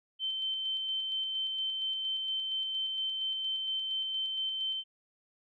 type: tone with tremolo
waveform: sine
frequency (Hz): 3093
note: G7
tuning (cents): -24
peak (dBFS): -30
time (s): 0.19-4.84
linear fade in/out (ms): 50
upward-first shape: square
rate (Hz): 4.3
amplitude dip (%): 25
effects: none